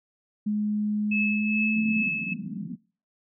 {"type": "tone with pitch glide", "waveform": "sine", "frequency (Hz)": [210, 218.3], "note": ["G#3", "A3"], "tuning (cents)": [19, -13], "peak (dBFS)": -23, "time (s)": [0.46, 2.03], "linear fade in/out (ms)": 10, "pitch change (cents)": 68, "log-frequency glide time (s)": [1.3, 1.76]}
{"type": "tone with tremolo", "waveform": "sine", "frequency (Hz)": 2600, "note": "E7", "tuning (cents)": -24, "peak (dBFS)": -23, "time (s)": [1.11, 2.34], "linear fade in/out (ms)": 10, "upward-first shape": "triangle", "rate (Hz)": 2.4, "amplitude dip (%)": 60}
{"type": "band-pass noise", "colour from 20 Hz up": "white", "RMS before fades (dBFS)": -35, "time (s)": [1.75, 2.76], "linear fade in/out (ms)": 10, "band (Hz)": [170, 230], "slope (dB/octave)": 48}
{"effects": ["noise-tail reverb RT60 0.4 s tail -22 dB re dry"]}